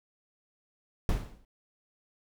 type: noise with exponential decay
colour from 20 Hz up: brown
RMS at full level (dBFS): -24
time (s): 1.09-1.45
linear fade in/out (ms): 1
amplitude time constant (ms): 78
effects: none